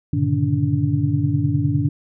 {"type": "tone cluster", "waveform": "sine", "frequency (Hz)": [98.8, 118.5, 138.2, 148, 289.1], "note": ["G2", "A#2", "C#3", "D3", "D4"], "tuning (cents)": [14, 29, -5, 14, -27], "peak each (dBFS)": [-23, -23, -23, -22, -23], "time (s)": [0.13, 1.89], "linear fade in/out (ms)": 5, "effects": []}